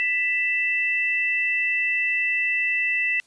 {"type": "tone pair together", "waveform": "sine", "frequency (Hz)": [1984, 2654], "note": ["B6", "E7"], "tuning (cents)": [7, 11], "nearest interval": "perfect fourth", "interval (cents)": 504, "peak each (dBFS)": -23, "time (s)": [0, 3.2], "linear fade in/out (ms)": 0, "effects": ["white hiss -59 dBFS RMS until 3.26 s", "resampled to 22050 Hz"]}